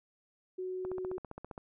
sine tone, 370 Hz, F#4, in tune, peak -35 dBFS, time 0.58-1.18 s, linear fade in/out 10 ms
click train, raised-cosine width 1 ms, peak -29 dBFS, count 12, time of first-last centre 0.85-1.578 s, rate 15.1 Hz
effects none

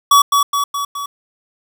square tone with echo, 1135 Hz, C#6, 41 cents sharp, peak -7 dBFS, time 0.11-0.22 s, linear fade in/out 5 ms, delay 210 ms, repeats 4, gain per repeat -4 dB, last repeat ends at 1.06 s, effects 7-bit

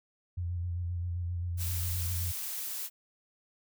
sine tone with vibrato, 87.31 Hz, F2, in tune, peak -31 dBFS, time 0.37-2.32 s, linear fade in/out 10 ms, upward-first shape square, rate 7.6 Hz, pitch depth 28 cents each way
blue noise, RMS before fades -37 dBFS, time 1.57-2.9 s, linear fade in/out 50 ms
effects none

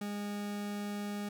40% pulse tone, 205.2 Hz, G#3, 21 cents flat, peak -35 dBFS, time 0.01-1.29 s, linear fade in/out 5 ms, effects none

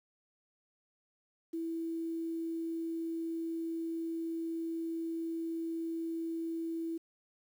sine tone with quantisation, 329.6 Hz, E4, in tune, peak -34 dBFS, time 1.53-6.98 s, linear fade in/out 10 ms, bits 10, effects none

